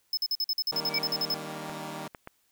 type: tone bursts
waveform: square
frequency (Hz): 5200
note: E8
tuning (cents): -24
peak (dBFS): -26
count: 14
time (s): 0.13-1.342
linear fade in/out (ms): 2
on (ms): 42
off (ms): 48
type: chord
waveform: 10% pulse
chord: Eb major seventh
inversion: none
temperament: equal with one note detuned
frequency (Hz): 155.56 / 196 / 233.1 / 286.3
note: Eb3 / G3 / Bb3 / D4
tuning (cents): 0 / 0 / 0 / -44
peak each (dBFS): -31 / -33 / -34 / -37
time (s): 0.72-2.08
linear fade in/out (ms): 5
type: tone with exponential growth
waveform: sine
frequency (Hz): 2295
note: D7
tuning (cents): -40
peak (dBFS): -25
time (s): 0.83-0.99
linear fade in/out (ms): 5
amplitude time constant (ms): 34
type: clicks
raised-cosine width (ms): 0.5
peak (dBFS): -25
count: 4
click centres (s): 1.342 / 1.696 / 2.148 / 2.274
effects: white hiss -70 dBFS RMS until 2.51 s